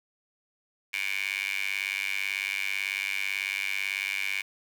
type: tone with high-pass filter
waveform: 15% pulse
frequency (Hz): 98.1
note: G2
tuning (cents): +2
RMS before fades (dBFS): -31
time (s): 0.93-4.42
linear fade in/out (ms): 10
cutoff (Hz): 2300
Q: 7.7
effects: 8-bit